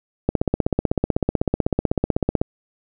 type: click train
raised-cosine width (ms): 2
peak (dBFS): -4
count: 35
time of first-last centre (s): 0.29-2.415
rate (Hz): 16
effects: none